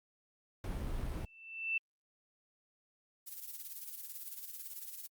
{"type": "noise", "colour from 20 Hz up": "brown", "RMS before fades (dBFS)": -38, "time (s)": [0.64, 1.25], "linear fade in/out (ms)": 2}
{"type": "tone with exponential growth", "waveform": "sine", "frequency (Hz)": 2665, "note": "E7", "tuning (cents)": 18, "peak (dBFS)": -29, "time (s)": [1.13, 1.78], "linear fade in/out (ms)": 5, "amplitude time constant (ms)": 140}
{"type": "noise with tremolo", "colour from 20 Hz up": "violet", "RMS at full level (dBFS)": -43, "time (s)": [3.26, 5.08], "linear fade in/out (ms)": 20, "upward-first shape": "sine", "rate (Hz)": 18, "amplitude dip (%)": 65}
{"effects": ["Opus 48 kbps"]}